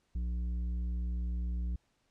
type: tone with tanh clipping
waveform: triangle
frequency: 59.9 Hz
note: A#1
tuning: 48 cents sharp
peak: -33 dBFS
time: 0.15-1.76 s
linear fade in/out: 5 ms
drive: 12 dB
effects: pink hiss -75 dBFS RMS until 2.1 s + low-pass 8000 Hz 12 dB/octave